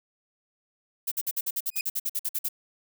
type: noise bursts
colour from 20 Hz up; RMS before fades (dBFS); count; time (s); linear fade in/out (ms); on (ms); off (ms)
violet; -28; 15; 1.07-2.488; 10; 46; 52
type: tone with exponential growth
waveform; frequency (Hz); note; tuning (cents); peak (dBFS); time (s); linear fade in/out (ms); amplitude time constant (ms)
sawtooth; 2489; D#7; 0; -22; 1.71-1.81; 2; 20
effects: none